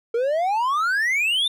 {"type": "exponential sweep", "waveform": "triangle", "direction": "up", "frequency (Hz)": [451.5, 3657], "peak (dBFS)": -17, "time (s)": [0.14, 1.48], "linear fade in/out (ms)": 5, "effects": []}